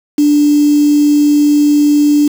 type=tone with quantisation; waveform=sine; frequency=293.7 Hz; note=D4; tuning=in tune; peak=-6 dBFS; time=0.18-2.28 s; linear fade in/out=5 ms; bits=4; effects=none